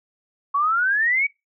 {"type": "exponential sweep", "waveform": "sine", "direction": "up", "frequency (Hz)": [1103, 2300], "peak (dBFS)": -17, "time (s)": [0.54, 1.27], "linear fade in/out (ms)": 10, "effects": ["noise-tail reverb RT60 0.2 s tail -22 dB re dry"]}